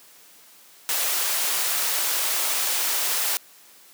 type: high-pass noise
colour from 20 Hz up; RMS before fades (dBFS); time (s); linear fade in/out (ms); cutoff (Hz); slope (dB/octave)
white; -24; 0.89-3.37; 0; 510; 12
effects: white hiss -51 dBFS RMS until 3.93 s + high-pass 200 Hz 12 dB/octave